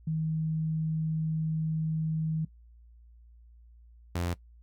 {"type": "tone pair in turn", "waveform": ["sine", "sawtooth"], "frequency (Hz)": [158.4, 87.17], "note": ["D#3", "F2"], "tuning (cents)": [31, -3], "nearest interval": "minor seventh", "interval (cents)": 1034, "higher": "first", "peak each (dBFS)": [-27, -25], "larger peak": "second", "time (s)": [[0.07, 2.45], [4.15, 4.34]], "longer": "first", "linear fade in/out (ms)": 5, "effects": ["noise-tail reverb RT60 0.1 s tail -19 dB re dry", "added 58 Hz sine -52 dBFS peak until 4.62 s"]}